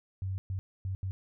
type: tone bursts at uneven times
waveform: sine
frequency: 95.2 Hz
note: F#2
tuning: 50 cents sharp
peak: -31 dBFS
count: 4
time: 0.22-0.38 / 0.5-0.59 / 0.85-0.95 / 1.03-1.11 s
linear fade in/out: 0 ms
effects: none